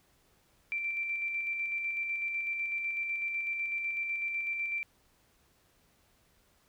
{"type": "tone with tremolo", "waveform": "sine", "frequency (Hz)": 2349, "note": "D7", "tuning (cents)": 0, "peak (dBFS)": -30, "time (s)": [0.72, 4.83], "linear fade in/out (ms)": 0, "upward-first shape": "square", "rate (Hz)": 8, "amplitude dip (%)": 30, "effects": ["pink hiss -68 dBFS RMS until 6.68 s"]}